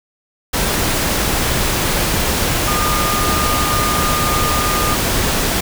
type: tone in noise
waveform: sine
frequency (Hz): 1216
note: D#6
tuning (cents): -40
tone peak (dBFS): -19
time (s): 2.67-4.95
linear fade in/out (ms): 10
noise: pink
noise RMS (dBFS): -17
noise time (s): 0.53-5.61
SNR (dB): -5
effects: none